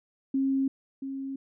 sine tone pair in turn, 269.6 / 270.5 Hz, C#4 / C#4, -48 / -42 cents, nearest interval unison, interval 6 cents, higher second, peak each -23 / -32 dBFS, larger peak first, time 0.34-0.68 / 1.02-1.36 s, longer neither, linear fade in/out 5 ms, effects none

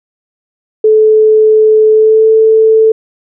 sine tone with pitch glide, 433.6 to 441.2 Hz, A4 to A4, -25 to +5 cents, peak -3 dBFS, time 0.84-2.92 s, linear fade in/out 5 ms, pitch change +30 cents, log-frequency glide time 1.91-2.28 s, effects none

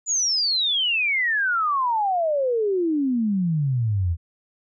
sine exponential sweep, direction down, 7060 to 80.1 Hz, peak -19 dBFS, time 0.06-4.17 s, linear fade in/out 50 ms, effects none

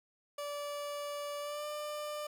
30% pulse tone with pitch glide, 580 to 596.3 Hz, D5 to D5, -22 to +26 cents, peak -35 dBFS, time 0.38-2.27 s, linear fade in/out 5 ms, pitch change +48 cents, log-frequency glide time 1.4-1.66 s, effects none

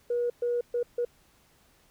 sine tone bursts at uneven times, 481.2 Hz, B4, 45 cents flat, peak -24 dBFS, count 4, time 0.1-0.3 / 0.42-0.61 / 0.74-0.83 / 0.98-1.05 s, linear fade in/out 5 ms, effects tanh soft clip ceiling -20 dBFS + pink hiss -63 dBFS RMS until 1.9 s

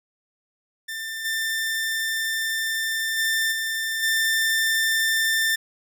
sawtooth tone with level steps, 1788 Hz, A6, 27 cents sharp, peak -26 / -20 / -17 / -21 / -16 dBFS, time 0.88-5.56 s, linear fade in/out 10 ms, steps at 1.24 / 3.17 / 3.51 / 4.02 s, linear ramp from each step 20 ms, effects none

